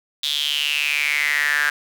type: tone with high-pass filter sweep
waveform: sawtooth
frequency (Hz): 146.83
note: D3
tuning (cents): 0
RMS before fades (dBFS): -21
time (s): 0.23-1.7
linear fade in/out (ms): 5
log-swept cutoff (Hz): 3600 to 1600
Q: 8.1
effects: none